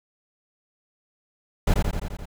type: noise with echo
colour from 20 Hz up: brown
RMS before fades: -18 dBFS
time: 1.67-1.74 s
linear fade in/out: 5 ms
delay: 86 ms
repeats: 6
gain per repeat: -3 dB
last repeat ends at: 2.256 s
effects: none